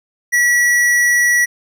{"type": "tone with tanh clipping", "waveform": "sine", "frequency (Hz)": 1937, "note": "B6", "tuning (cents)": -34, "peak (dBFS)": -12, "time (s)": [0.32, 1.46], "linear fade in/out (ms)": 20, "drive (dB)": 17, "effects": []}